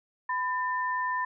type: tone pair together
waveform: sine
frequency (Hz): 1002.2 / 1795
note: B5 / A6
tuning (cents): +25 / +34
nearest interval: minor seventh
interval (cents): 1009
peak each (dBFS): -28 / -32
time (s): 0.29-1.25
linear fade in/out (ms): 5
effects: none